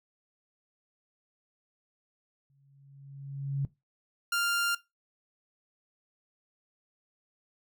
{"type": "tone with exponential growth", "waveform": "sine", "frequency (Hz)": 138.7, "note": "C#3", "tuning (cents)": 1, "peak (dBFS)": -25, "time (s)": [2.5, 3.65], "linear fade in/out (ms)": 0, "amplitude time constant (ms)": 250}
{"type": "tone", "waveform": "sawtooth", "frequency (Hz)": 1396, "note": "F6", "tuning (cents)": -1, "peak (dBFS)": -23, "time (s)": [4.32, 4.75], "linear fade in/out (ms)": 5}
{"effects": ["noise-tail reverb RT60 0.2 s tail -18 dB re dry"]}